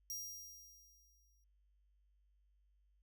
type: tone with exponential decay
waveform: sawtooth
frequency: 5700 Hz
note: F8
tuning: 34 cents sharp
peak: -38 dBFS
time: 0.1-1.44 s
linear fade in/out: 1 ms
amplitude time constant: 290 ms
effects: added 50 Hz sine -70 dBFS peak until 3.02 s